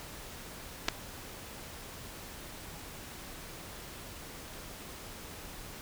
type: clicks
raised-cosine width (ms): 0.2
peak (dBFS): -11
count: 2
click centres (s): 0.884 / 0.887
effects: pink hiss -46 dBFS RMS until 5.81 s